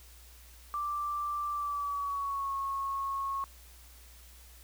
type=tone with pitch glide; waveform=sine; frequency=1174.7 to 1096 Hz; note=D6 to C#6; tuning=0 to -20 cents; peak=-31 dBFS; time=0.74-3.44 s; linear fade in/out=0 ms; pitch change=-120 cents; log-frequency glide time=1.51-2.53 s; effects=added 60 Hz sine -53 dBFS peak until 4.63 s + white hiss -57 dBFS RMS until 4.63 s